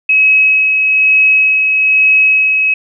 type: tone with tremolo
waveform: sine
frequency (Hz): 2559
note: D#7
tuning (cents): +48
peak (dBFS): -5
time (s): 0.09-2.74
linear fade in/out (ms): 5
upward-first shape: sine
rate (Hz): 1.1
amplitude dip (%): 35
effects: none